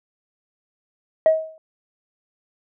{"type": "tone with exponential decay", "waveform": "sine", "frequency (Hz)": 636, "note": "D#5", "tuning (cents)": 38, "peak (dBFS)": -7, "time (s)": [1.26, 1.58], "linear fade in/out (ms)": 1, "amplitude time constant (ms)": 68, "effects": ["tanh soft clip ceiling -8 dBFS"]}